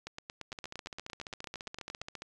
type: two click trains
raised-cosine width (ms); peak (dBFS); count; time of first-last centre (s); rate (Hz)
0.2; -23 / -24; 18 / 26; 0.07-2.015 / 0.52-2.221; 8.74 / 14.7
effects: resampled to 24000 Hz